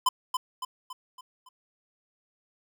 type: tone with echo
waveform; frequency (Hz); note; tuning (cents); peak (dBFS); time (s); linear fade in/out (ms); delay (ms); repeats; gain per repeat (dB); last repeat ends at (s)
square; 1020; C6; -44; -20; 0.06-0.09; 5; 280; 5; -6; 1.49
effects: none